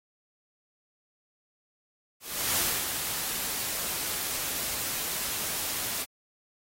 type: noise with ADSR envelope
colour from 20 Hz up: white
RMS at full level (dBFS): -26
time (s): 2.2-6.06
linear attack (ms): 360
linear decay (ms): 290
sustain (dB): -6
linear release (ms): 42
effects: AAC 48 kbps